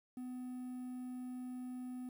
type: tone with quantisation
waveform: triangle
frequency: 251.4 Hz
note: B3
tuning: 31 cents sharp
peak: -40 dBFS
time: 0.17-2.09 s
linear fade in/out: 2 ms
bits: 11
effects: none